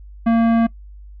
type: tone with tanh clipping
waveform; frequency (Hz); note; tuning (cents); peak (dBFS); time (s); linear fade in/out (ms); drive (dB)
sine; 229.4; A#3; -28; -14; 0.26-0.67; 10; 15
effects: noise-tail reverb RT60 0.1 s tail -22 dB re dry + added 50 Hz sine -36 dBFS peak until 1.2 s